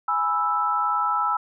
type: chord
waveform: sine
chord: E major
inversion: first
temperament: equal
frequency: 830.6 / 987.8 / 1318.5 Hz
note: G#5 / B5 / E6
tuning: 0 / 0 / 0 cents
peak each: -27 / -27 / -22 dBFS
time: 0.08-1.37 s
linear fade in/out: 5 ms
effects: none